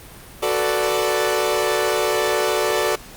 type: chord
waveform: sawtooth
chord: B minor seventh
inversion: second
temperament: equal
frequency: 370 / 440 / 493.9 / 587.3 Hz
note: F#4 / A4 / B4 / D5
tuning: 0 / 0 / 0 / 0 cents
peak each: -20 / -18 / -24 / -19 dBFS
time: 0.42-2.96 s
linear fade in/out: 10 ms
effects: pink hiss -41 dBFS RMS until 3.16 s + Opus 32 kbps